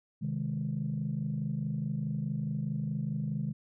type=chord; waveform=sine; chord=Ab major; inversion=first; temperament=equal; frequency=130.81 / 155.56 / 207.7 Hz; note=C3 / Eb3 / Ab3; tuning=0 / 0 / 0 cents; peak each=-35 / -33 / -35 dBFS; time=0.21-3.53 s; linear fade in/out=20 ms; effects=tanh soft clip ceiling -23 dBFS